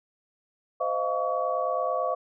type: tone cluster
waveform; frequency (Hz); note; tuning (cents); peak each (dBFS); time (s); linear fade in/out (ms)
sine; 515 / 624 / 693 / 1131; C5 / D#5 / F5 / C#6; -28 / +5 / -14 / +34; -30; 0.8-2.15; 10
effects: none